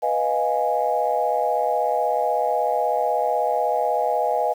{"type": "chord", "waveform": "sine", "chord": "F half-diminished seventh", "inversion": "second", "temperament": "equal", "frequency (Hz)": [493.9, 622.3, 698.5, 830.6], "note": ["Cb5", "Eb5", "F5", "Ab5"], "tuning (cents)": [0, 0, 0, 0], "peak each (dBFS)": [-25, -24, -24, -23], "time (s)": [0.02, 4.54], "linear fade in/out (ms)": 20, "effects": ["tanh soft clip ceiling -8 dBFS", "8-bit"]}